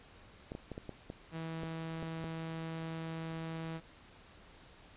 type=clicks; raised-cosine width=2 ms; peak=-28 dBFS; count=9; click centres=0.519 / 0.551 / 0.717 / 0.779 / 0.893 / 1.101 / 1.634 / 2.027 / 2.242 s
type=tone; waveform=sawtooth; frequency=162.7 Hz; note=E3; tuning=22 cents flat; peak=-35 dBFS; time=1.31-3.81 s; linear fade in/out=50 ms
effects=pink hiss -58 dBFS RMS until 4.96 s + resampled to 8000 Hz